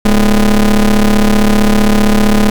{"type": "ring-modulated tone", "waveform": "45% pulse", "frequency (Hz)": 113.2, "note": "A2", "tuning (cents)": 50, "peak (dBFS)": -3, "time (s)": [0.05, 2.5], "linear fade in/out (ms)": 5, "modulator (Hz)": 95.5, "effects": ["7-bit"]}